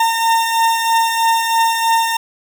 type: beating tone pair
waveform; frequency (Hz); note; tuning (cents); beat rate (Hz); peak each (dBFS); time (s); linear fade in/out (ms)
40% pulse; 909 / 912.1; A#5 / A#5; -44 / -38; 3.1; -19 / -13; 0-2.17; 5
effects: 8-bit